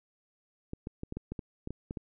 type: clicks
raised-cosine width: 3 ms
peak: -24 dBFS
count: 11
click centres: 0.734 / 0.871 / 1.034 / 1.124 / 1.17 / 1.32 / 1.392 / 1.674 / 1.706 / 1.909 / 1.972 s
effects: none